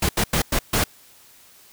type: noise bursts at uneven times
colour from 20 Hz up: pink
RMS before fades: -20 dBFS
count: 5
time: 0.02-0.09 / 0.17-0.24 / 0.33-0.42 / 0.52-0.59 / 0.73-0.84 s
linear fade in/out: 5 ms
effects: white hiss -51 dBFS RMS until 1.72 s